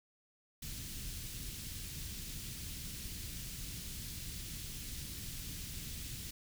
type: band-stop noise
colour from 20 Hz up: pink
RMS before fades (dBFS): -44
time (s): 0.62-6.31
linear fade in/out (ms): 5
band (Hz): 180 to 3300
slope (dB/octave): 12
effects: none